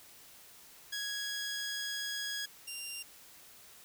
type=tone pair in turn; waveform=15% pulse; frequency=1661.2 / 2783 Hz; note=G#6 / F7; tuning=0 / -7 cents; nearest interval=major sixth; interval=893 cents; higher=second; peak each=-29 / -33 dBFS; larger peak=first; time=0.92-2.46 / 2.67-3.03 s; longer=first; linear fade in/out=10 ms; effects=white hiss -56 dBFS RMS until 3.84 s